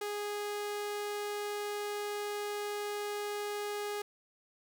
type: tone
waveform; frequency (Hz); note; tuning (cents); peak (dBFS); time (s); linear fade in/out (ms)
sawtooth; 413.4; G#4; -8; -31; 0.01-4.02; 5
effects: none